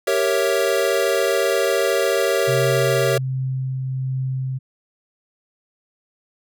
square chord, G diminished seventh, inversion none, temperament equal, 392 / 466.2 / 554.4 / 659.3 Hz, G4 / Bb4 / Db5 / Fb5, 0 / 0 / 0 / 0 cents, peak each -23 / -23 / -22 / -26 dBFS, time 0.07-3.18 s, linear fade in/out 5 ms
sine tone with tremolo, 131.1 Hz, C3, 4 cents sharp, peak -20 dBFS, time 2.47-4.59 s, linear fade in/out 20 ms, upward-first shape triangle, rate 1.3 Hz, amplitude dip 25%
effects none

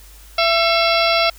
harmonic tone with a mistuned harmonic, 671 Hz, E5, 31 cents sharp, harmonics 1 / 2 / 3 / 4 / 5 / 6 / 7 / 8, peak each -17 / -20 / -22 / -23 / -24 / -25 / -25 / -26 dBFS, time 0.38-1.3 s, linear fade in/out 5 ms, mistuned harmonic 3, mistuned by +130 cents, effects added 50 Hz sine -41 dBFS peak until 1.38 s + white hiss -46 dBFS RMS until 1.38 s

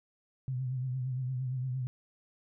sine tone with vibrato, 128.5 Hz, C3, 31 cents flat, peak -31 dBFS, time 0.48-1.87 s, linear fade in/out 0 ms, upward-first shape triangle, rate 8.7 Hz, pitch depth 72 cents each way, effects none

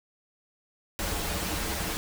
pink noise with comb filter, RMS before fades -31 dBFS, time 0.99-1.97 s, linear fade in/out 0 ms, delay 7.9 ms, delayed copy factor -0.75, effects none

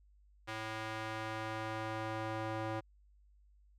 square tone with band-pass filter sweep, 110 Hz, A2, in tune, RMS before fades -40 dBFS, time 0.47-2.81 s, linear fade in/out 20 ms, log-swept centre 1800 to 770 Hz, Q 0.73, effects added 50 Hz sine -62 dBFS peak until 3.78 s

